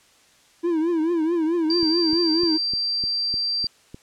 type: tone with vibrato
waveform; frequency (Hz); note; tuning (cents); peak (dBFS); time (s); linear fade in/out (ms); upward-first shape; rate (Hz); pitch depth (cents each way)
triangle; 329.6; E4; 0; -17; 0.63-2.58; 20; triangle; 4.6; 130
type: tone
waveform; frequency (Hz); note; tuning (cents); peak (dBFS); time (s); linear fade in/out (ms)
sine; 4700; D8; +1; -21; 1.7-3.67; 2
type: click train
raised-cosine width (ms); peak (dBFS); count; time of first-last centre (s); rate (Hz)
3; -23; 8; 1.83-3.945; 3.31
effects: white hiss -56 dBFS RMS until 4.02 s + low-pass 8000 Hz 12 dB/octave